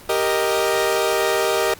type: chord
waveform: sawtooth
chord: Eb major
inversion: first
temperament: equal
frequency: 392 / 466.2 / 622.3 Hz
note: G4 / Bb4 / Eb5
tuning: 0 / 0 / 0 cents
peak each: -18 dBFS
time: 0.09-1.74 s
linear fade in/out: 5 ms
effects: pink hiss -43 dBFS RMS until 1.79 s + Opus 48 kbps